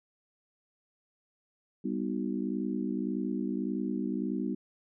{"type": "harmonic tone with a mistuned harmonic", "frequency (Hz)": 61.74, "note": "B1", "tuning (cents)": 0, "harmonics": [3, 4, 5, 6], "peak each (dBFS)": [-34, -34, -35, -40], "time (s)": [1.84, 4.55], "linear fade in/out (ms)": 10, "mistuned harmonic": 3, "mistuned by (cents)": 110, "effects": []}